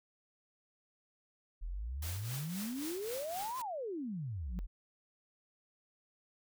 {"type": "exponential two-way sweep", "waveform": "sine", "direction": "up then down", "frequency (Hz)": [37.73, 1059, 37.73], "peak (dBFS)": -37, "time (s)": [1.61, 4.67], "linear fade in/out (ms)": 20, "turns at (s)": 3.58}
{"type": "noise with tremolo", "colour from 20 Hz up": "white", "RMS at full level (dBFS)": -43, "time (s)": [2.02, 3.62], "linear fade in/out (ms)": 5, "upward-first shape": "triangle", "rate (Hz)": 3.8, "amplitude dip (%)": 70}
{"type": "tone with exponential growth", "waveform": "sine", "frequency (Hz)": 180, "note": "F#3", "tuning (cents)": -47, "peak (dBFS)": -36, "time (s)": [4.4, 4.59], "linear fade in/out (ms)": 0, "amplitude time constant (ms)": 41}
{"effects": []}